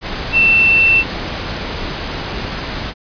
sine tone in noise, 2683 Hz, E7, 30 cents sharp, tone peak -8 dBFS, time 0.32-1.04 s, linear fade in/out 50 ms, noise pink, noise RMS -23 dBFS, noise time 0.01-2.94 s, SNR +12 dB, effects resampled to 11025 Hz

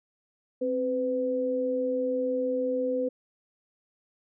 sine tone pair together, 262.2 / 503.9 Hz, C4 / B4, +4 / +35 cents, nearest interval major seventh, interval 1131 cents, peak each -31 / -26 dBFS, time 0.61-3.09 s, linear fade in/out 10 ms, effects none

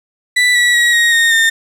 35% pulse tone with pitch steps, 1975.5 / 1942.7 / 1910.4 / 1878.7 / 1847.5 / 1816.8 Hz, B6 / B6 / A#6 / A#6 / A#6 / A#6, 0 / -29 / +42 / +13 / -16 / -45 cents, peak -7 dBFS, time 0.36-1.5 s, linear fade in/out 10 ms, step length 190 ms, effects low-pass 10000 Hz 12 dB/octave + 8-bit

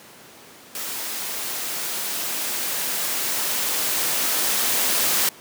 white noise with level ramp, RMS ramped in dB -30 to -20 dBFS, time 0.75-5.29 s, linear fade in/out 2 ms, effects pink hiss -45 dBFS RMS until 5.4 s + high-pass 200 Hz 12 dB/octave

